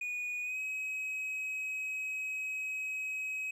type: tone with pitch glide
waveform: triangle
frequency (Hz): 2462 to 2544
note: D#7 to D#7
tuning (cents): -19 to +38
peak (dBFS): -33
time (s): 0.01-3.51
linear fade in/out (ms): 5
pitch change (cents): +57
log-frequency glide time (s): 0.42-0.59
effects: none